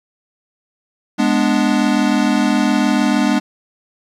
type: chord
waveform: square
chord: G# diminished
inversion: none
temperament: equal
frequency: 207.7 / 246.9 / 293.7 Hz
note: G#3 / B3 / D4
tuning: 0 / 0 / 0 cents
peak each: -18 dBFS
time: 1.18-3.4 s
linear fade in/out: 20 ms
effects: low-pass 7000 Hz 12 dB/octave + 8-bit